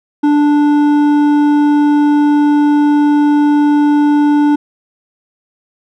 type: tone with hard clipping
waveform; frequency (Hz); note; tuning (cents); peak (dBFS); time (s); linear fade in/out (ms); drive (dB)
sine; 293.6; D4; 0; -9; 0.23-4.56; 10; 8
effects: none